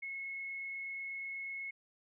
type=tone with frequency modulation; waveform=sine; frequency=2181 Hz; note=C#7; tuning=29 cents flat; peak=-39 dBFS; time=0.02-1.71 s; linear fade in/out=10 ms; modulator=28.2 Hz; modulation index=0.51; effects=none